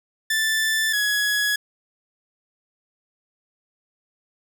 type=tone pair in turn; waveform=sawtooth; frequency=1762 / 1679.6 Hz; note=A6 / G#6; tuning=+2 / +19 cents; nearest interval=minor second; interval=83 cents; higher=first; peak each=-16 dBFS; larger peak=neither; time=0.3-0.93 / 0.93-1.56 s; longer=neither; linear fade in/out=5 ms; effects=none